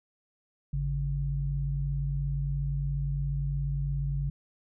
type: tone pair together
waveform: sine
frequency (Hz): 52.78 / 141.3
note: G#1 / C#3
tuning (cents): +29 / +34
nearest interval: octave + perfect fourth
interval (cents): 1705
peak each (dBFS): -31 / -29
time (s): 0.73-4.3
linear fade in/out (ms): 5
effects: none